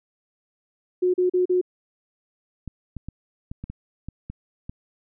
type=tone bursts; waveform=sine; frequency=363.2 Hz; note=F#4; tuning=32 cents flat; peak=-17 dBFS; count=4; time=1.02-1.614 s; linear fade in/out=10 ms; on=120 ms; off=38 ms
type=clicks; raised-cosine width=5 ms; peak=-21 dBFS; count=9; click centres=2.677 / 2.967 / 3.086 / 3.515 / 3.64 / 3.7 / 4.086 / 4.3 / 4.695 s
effects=none